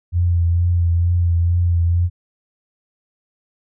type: tone with vibrato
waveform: sine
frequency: 86.3 Hz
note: F2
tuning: 20 cents flat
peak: -13 dBFS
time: 0.12-2.1 s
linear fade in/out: 50 ms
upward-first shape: triangle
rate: 2.2 Hz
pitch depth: 35 cents each way
effects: none